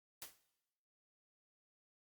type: noise with exponential decay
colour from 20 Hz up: white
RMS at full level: -45 dBFS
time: 0.22-0.4 s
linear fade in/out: 0 ms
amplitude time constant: 39 ms
effects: noise-tail reverb RT60 1.0 s tail -18 dB re dry + Opus 48 kbps